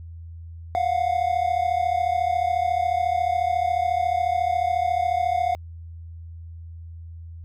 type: tone pair together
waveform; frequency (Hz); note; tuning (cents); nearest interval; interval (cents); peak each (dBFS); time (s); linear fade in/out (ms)
triangle; 697 / 731.1; F5 / F#5; -4 / -21; minor second; 83; -21; 0.75-5.55; 0
effects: added 83 Hz sine -36 dBFS peak until 7.44 s